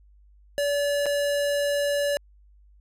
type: tone with dropouts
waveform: square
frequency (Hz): 574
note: D5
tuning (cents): -40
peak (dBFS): -23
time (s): 0.58-2.17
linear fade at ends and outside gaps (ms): 0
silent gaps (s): 1.058-1.064
effects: added 50 Hz sine -52 dBFS peak until 2.8 s + resampled to 32000 Hz